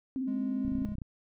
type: tone with vibrato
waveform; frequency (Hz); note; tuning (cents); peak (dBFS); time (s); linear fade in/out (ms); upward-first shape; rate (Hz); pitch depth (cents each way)
sine; 261.6; C4; 0; -30; 0.16-0.85; 0; square; 20; 50
type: tone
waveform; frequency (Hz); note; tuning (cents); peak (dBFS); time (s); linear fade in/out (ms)
triangle; 207.7; G#3; 0; -33; 0.27-0.95; 10
type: clicks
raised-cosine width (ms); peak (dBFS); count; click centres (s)
5; -27; 12; 0.65 / 0.681 / 0.721 / 0.753 / 0.784 / 0.819 / 0.858 / 0.889 / 0.92 / 0.953 / 0.984 / 1.018
effects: none